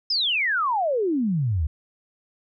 sine exponential sweep, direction down, 5274 to 70 Hz, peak -20 dBFS, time 0.1-1.67 s, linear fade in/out 5 ms, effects none

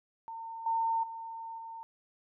sine tone with level steps, 908 Hz, A#5, 46 cents flat, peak -39 / -27 / -39 / -41 dBFS, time 0.28-1.83 s, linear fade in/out 0 ms, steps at 0.66 / 1.03 / 1.58 s, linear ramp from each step 5 ms, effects none

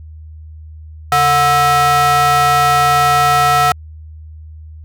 square ring-modulated tone, 293.7 Hz, D4, in tune, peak -7 dBFS, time 1.12-3.72 s, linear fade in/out 2 ms, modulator 1020 Hz, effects added 78 Hz sine -31 dBFS peak until 4.84 s

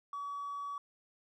sine tone with hard clipping, 1137 Hz, C#6, 44 cents sharp, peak -38 dBFS, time 0.13-0.78 s, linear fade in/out 2 ms, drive 1 dB, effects none

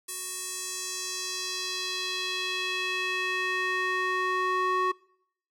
square tone with band-pass filter sweep, 370 Hz, F#4, in tune, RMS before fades -30 dBFS, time 0.08-4.92 s, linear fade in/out 10 ms, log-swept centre 9800 to 1100 Hz, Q 1.8, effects noise-tail reverb RT60 0.7 s tail -24 dB re dry

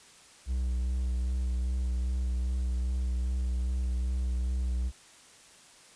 triangle tone with vibrato, 62.6 Hz, B1, 24 cents sharp, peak -25 dBFS, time 0.46-4.92 s, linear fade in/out 50 ms, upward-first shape sine, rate 2.5 Hz, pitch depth 25 cents each way, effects white hiss -55 dBFS RMS until 5.95 s + resampled to 22050 Hz

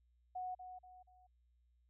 sine tone with echo, 735 Hz, F#5, 12 cents flat, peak -40 dBFS, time 0.35-0.55 s, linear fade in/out 10 ms, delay 240 ms, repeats 3, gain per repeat -8 dB, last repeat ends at 1.27 s, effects added 60 Hz sine -70 dBFS peak until 1.89 s

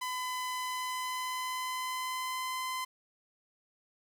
sawtooth tone with pitch glide, 1009 to 1027.2 Hz, B5 to C6, +37 to -32 cents, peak -30 dBFS, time 0.01-2.85 s, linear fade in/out 10 ms, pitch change +31 cents, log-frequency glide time 0.57-2.64 s, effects 10-bit

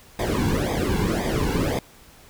brown noise with flanger, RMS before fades -23 dBFS, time 0.19-1.79 s, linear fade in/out 2 ms, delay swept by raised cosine 0.7 to 1.64 ms, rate 1.9 Hz, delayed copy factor -0.95, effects pink hiss -50 dBFS RMS until 2.29 s

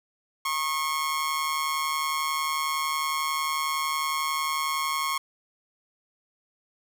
sawtooth tone with amplitude modulation, 1088 Hz, C#6, 33 cents flat, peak -19 dBFS, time 0.45-5.18 s, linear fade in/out 5 ms, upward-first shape sine, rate 151 Hz, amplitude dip 60%, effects none

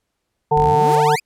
harmonic tone, 149.7 Hz, D3, 33 cents sharp, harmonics 1 / 3 / 5 / 6, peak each -21 / -17 / -19 / -15 dBFS, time 0.51-1.16 s, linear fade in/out 10 ms
sawtooth exponential sweep, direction up, 32.35 to 2613 Hz, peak -20 dBFS, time 0.56-1.2 s, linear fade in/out 10 ms
white noise with exponential growth, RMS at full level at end -29 dBFS, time 0.71-0.95 s, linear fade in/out 0 ms, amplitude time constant 52 ms
effects pink hiss -74 dBFS RMS until 1.25 s + low-pass 12000 Hz 12 dB/octave

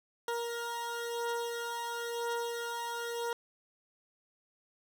20% pulse beating tone pair, 469.9 / 470.88 Hz, A#4 / A#4, +14 / +17 cents, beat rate 0.98 Hz, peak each -31 / -35 dBFS, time 0.28-3.33 s, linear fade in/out 2 ms, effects none

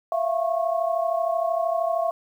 sine tone cluster, 665 / 698 / 1095 Hz, E5 / F5 / C#6, +15 / -1 / -22 cents, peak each -23 / -26 / -31 dBFS, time 0.12-2.11 s, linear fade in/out 2 ms, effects 9-bit

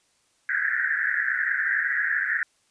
white band-pass noise, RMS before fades -25 dBFS, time 0.49-2.43 s, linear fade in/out 2 ms, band 1500 to 1900 Hz, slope 96 dB/octave, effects white hiss -66 dBFS RMS until 2.7 s + resampled to 22050 Hz

